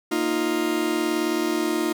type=chord; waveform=40% pulse; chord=Bb suspended fourth; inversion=none; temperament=just; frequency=233.1 / 310.8 / 349.6 Hz; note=Bb3 / Eb4 / F4; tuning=0 / -2 / +2 cents; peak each=-30 / -24 / -24 dBFS; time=0.11-1.93 s; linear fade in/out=10 ms; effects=none

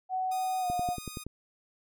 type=tone with pitch glide; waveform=sine; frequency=748 to 716.7 Hz; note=F#5 to F5; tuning=+19 to +45 cents; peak=-28 dBFS; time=0.09-0.97 s; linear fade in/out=50 ms; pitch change=-74 cents; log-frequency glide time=0.6-0.68 s
type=tone; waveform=5% pulse; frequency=1237 Hz; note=D#6; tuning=10 cents flat; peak=-30 dBFS; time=0.31-1.24 s; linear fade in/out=10 ms
type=click train; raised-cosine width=3 ms; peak=-24 dBFS; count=7; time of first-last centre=0.7-1.266 s; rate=10.6 Hz
effects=none

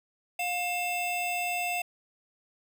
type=tone pair together; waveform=square; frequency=711 / 2668 Hz; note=F5 / E7; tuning=+31 / +20 cents; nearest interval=octave + major seventh; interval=2289 cents; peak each=-32 / -32 dBFS; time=0.39-1.82 s; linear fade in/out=5 ms; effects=none

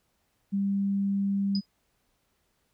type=tone; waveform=sine; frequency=198.1 Hz; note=G3; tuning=18 cents sharp; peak=-24 dBFS; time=0.52-1.61 s; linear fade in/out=20 ms
type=tone with exponential decay; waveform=sine; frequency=4978 Hz; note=D#8; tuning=in tune; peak=-28 dBFS; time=1.55-1.66 s; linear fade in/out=2 ms; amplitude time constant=23 ms
effects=pink hiss -73 dBFS RMS until 2.73 s

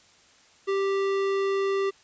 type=tone with tanh clipping; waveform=sine; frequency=392 Hz; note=G4; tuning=in tune; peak=-25 dBFS; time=0.67-1.91 s; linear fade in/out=20 ms; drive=18 dB; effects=white hiss -57 dBFS RMS until 2.03 s + resampled to 16000 Hz

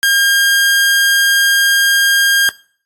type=tone; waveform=sawtooth; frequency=1612 Hz; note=G6; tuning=48 cents sharp; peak=-6 dBFS; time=0.03-2.49 s; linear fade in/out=0 ms; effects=noise-tail reverb RT60 0.5 s tail -22 dB re dry + AAC 64 kbps

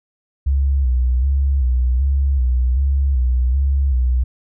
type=tone with vibrato; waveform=sine; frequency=65.41 Hz; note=C2; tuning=in tune; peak=-13 dBFS; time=0.46-4.24 s; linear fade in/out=10 ms; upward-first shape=square; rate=1.3 Hz; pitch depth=82 cents each way; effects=none

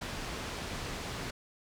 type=low-pass noise; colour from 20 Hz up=pink; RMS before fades=-39 dBFS; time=0.01-1.31 s; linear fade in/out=10 ms; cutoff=6400 Hz; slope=12 dB/octave; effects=none

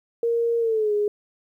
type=tone with pitch glide; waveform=sine; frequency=466.2 to 415.3 Hz; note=A#4 to G#4; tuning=0 to 0 cents; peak=-19 dBFS; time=0.23-1.08 s; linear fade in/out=2 ms; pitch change=-200 cents; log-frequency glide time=0.59-0.93 s; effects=10-bit

